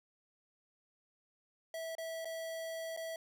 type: tone with dropouts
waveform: square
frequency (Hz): 653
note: E5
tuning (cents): -17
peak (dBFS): -40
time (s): 1.74-3.16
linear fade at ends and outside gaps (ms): 2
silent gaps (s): 1.952-1.982 / 2.247-2.254 / 2.965-2.973
effects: none